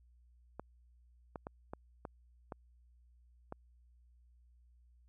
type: clicks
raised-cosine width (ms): 1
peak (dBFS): -28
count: 7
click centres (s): 0.596 / 1.358 / 1.469 / 1.735 / 2.052 / 2.522 / 3.524
effects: added 60 Hz sine -62 dBFS peak until 5.08 s